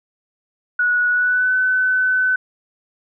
sine tone with pitch glide, 1464 to 1510.4 Hz, F#6 to F#6, -19 to +35 cents, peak -14 dBFS, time 0.79-2.36 s, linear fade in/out 5 ms, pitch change +54 cents, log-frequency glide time 1.1-1.54 s, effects none

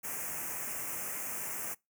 white band-stop noise, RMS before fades -38 dBFS, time 0.03-1.75 s, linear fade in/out 20 ms, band 2600 to 6000 Hz, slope 48 dB/octave, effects noise-tail reverb RT60 0.2 s tail -24 dB re dry + high-pass 100 Hz 12 dB/octave

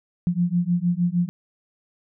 sine beating tone pair, 172 / 178.5 Hz, F3 / F3, -26 / +38 cents, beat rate 6.5 Hz, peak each -22 dBFS, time 0.27-1.29 s, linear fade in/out 0 ms, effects none

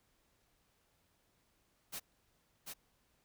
white noise with echo, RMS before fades -43 dBFS, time 1.92-2 s, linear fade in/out 20 ms, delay 740 ms, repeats 1, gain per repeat -3 dB, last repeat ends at 2.74 s, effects pink hiss -75 dBFS RMS until 3.24 s

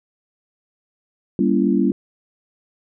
sine chord, G diminished seventh, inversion none, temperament just, 196 / 235.2 / 282.2 / 338.7 Hz, G3 / Bb3 / Db4 / Fb4, 0 / +16 / +31 / +47 cents, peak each -19 / -20 / -20 / -21 dBFS, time 1.39-1.92 s, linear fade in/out 2 ms, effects none

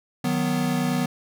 square chord, B major, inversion first, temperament equal, 155.56 / 185 / 246.9 Hz, D#3 / F#3 / B3, 0 / 0 / 0 cents, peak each -28 / -28 / -25 dBFS, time 0.24-1.06 s, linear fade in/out 5 ms, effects none

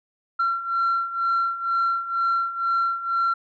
sine beating tone pair, 1362 / 1364.1 Hz, F6 / F6, -44 / -41 cents, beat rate 2.1 Hz, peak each -25 / -21 dBFS, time 0.39-3.34 s, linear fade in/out 10 ms, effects tanh soft clip ceiling -16 dBFS

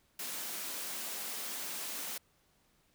white high-pass noise, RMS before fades -40 dBFS, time 0.19-2.18 s, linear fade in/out 5 ms, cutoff 170 Hz, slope 48 dB/octave, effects pink hiss -71 dBFS RMS until 2.94 s

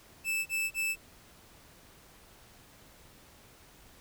45% pulse tone bursts, 2633 Hz, E7, 3 cents flat, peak -29 dBFS, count 3, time 0.24-0.96 s, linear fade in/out 50 ms, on 220 ms, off 30 ms, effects pink hiss -57 dBFS RMS until 4 s

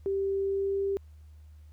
sine tone with pitch glide, 391.4 to 394.1 Hz, G4 to G4, -3 to +9 cents, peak -26 dBFS, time 0.06-0.97 s, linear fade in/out 0 ms, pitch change +12 cents, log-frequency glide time 0.4-0.84 s, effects added 76 Hz sine -48 dBFS peak until 1.72 s + pink hiss -71 dBFS RMS until 1.72 s

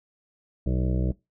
harmonic tone, 63 Hz, B1, 35 cents sharp, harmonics 1 / 2 / 3 / 5 / 6 / 7 / 8 / 9 / 10, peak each -25 / -28 / -30 / -34 / -41 / -39 / -44 / -41 / -45 dBFS, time 0.66-1.12 s, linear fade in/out 5 ms, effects noise-tail reverb RT60 0.2 s tail -20 dB re dry

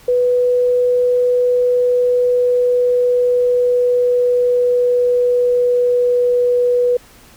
sine tone with pitch glide, 493.9 to 489.9 Hz, B4 to B4, 0 to -14 cents, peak -11 dBFS, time 0.08-6.97 s, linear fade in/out 5 ms, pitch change -14 cents, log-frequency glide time 1.43-6.42 s, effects pink hiss -45 dBFS RMS until 7.36 s

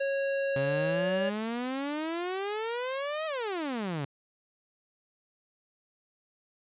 square tone with pitch glide, 550 to 564.5 Hz, C#5 to C#5, -14 to +31 cents, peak -28 dBFS, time 0-1.3 s, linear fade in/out 10 ms, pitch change +45 cents, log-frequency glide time 0.89-1.06 s
sawtooth exponential two-way sweep, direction up then down, 133.6 to 643 to 133.6 Hz, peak -27 dBFS, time 0.56-4.05 s, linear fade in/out 2 ms, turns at 3.26 s
effects resampled to 8000 Hz

